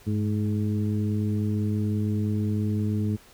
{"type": "harmonic tone with a mistuned harmonic", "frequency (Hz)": 105.9, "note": "G#2", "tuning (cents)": 34, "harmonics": [1, 2, 3, 4], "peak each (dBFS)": [-25, -27, -34, -38], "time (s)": [0.06, 3.17], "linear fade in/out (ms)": 20, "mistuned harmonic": 1, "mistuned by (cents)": -59, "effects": ["pink hiss -53 dBFS RMS until 3.33 s"]}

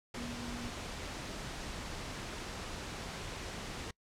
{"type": "tone in noise", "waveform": "sine", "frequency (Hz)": 239.6, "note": "A#3", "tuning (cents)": 48, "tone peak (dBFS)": -42, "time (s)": [0.17, 0.7], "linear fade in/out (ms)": 5, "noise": "pink", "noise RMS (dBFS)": -42, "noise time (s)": [0.14, 3.91], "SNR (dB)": -3, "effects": ["noise-tail reverb RT60 0.1 s tail -25 dB re dry", "low-pass 7000 Hz 12 dB/octave"]}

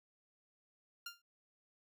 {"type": "tone with exponential decay", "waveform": "15% pulse", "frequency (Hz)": 1396.9, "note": "F6", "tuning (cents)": 0, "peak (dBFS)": -34, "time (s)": [1.06, 1.22], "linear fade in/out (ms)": 5, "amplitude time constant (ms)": 33, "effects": []}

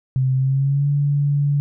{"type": "tone with pitch glide", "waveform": "sine", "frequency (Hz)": [130.81, 143.48], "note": ["C3", "D3"], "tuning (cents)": [0, -40], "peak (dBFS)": -15, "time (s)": [0.16, 1.6], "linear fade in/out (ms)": 0, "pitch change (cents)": 160, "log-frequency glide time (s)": [0.35, 0.88], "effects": []}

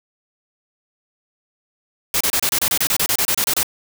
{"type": "noise bursts", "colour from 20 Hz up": "white", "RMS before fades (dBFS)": -18, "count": 16, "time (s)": [2.14, 3.631], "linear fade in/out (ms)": 2, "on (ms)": 66, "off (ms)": 29, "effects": []}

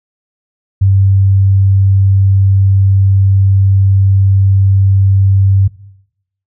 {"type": "tone", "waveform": "sine", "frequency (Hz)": 97.3, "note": "G2", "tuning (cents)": -12, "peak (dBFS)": -5, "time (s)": [0.81, 5.68], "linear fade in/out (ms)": 10, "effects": ["noise-tail reverb RT60 0.8 s tail -20 dB re dry"]}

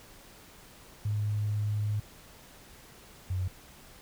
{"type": "tone pair in turn", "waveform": "sine", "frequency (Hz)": [104.9, 92.56], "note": ["G#2", "F#2"], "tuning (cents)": [18, 1], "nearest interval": "major second", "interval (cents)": 217, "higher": "first", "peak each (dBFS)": [-27, -28], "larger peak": "first", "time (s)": [[1.05, 2], [3.3, 3.48]], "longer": "first", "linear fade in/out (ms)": 5, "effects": ["pink hiss -53 dBFS RMS until 4.01 s"]}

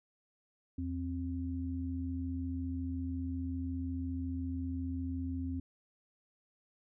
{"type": "tone pair together", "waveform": "sine", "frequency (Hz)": [83.1, 263.8], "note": ["E2", "C4"], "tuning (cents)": [15, 14], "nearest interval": "octave + minor sixth", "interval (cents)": 1999, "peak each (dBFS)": [-37, -37], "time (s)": [0.78, 5.6], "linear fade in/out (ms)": 5, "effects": []}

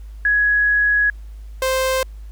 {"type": "tone pair in turn", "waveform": ["sine", "sawtooth"], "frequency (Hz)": [1673, 522.9], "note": ["G#6", "C5"], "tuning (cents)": [12, -1], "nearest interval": "octave + minor sixth", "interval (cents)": 2013, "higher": "first", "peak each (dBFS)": -13, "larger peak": "neither", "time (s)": [[0.25, 1.1], [1.62, 2.03]], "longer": "first", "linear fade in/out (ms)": 2, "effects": ["added 52 Hz sine -32 dBFS peak until 2.31 s", "pink hiss -57 dBFS RMS until 2.31 s"]}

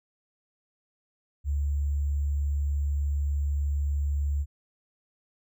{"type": "tone with sample-and-hold", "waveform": "sine", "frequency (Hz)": 71.7, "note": "D2", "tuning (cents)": -41, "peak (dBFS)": -24, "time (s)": [1.44, 4.46], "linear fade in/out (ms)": 50, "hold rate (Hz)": 7350, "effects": []}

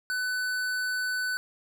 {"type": "tone with hard clipping", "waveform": "sine", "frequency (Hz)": 1500, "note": "F#6", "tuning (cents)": 23, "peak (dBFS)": -29, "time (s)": [0.1, 1.37], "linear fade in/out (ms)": 0, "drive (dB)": 15, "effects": []}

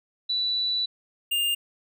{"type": "tone pair in turn", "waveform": ["sine", "square"], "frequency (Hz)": [3958, 2808], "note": ["B7", "F7"], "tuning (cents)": [3, 9], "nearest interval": "tritone", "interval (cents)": 594, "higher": "first", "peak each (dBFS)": -23, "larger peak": "neither", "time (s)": [[0.29, 0.86], [1.31, 1.55]], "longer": "first", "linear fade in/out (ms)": 10, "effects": []}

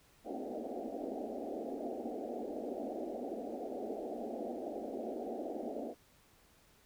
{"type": "band-pass noise", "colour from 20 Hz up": "pink", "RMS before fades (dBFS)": -41, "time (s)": [0.24, 5.95], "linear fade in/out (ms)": 50, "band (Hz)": [220, 770], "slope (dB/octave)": 96, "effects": ["pink hiss -66 dBFS RMS until 6.85 s"]}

